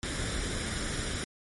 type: noise with comb filter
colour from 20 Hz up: pink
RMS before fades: -33 dBFS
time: 0.03-1.24 s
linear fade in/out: 0 ms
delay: 0.56 ms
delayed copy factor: +0.55
effects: MP3 48 kbps